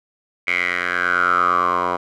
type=tone with band-pass filter sweep; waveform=10% pulse; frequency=88.9 Hz; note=F2; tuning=31 cents sharp; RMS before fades=-19 dBFS; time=0.47-1.97 s; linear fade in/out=10 ms; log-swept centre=2200 to 920 Hz; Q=8.3; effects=none